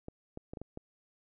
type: clicks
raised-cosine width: 2 ms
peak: -28 dBFS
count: 6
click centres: 0.084 / 0.374 / 0.535 / 0.572 / 0.616 / 0.774 s
effects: none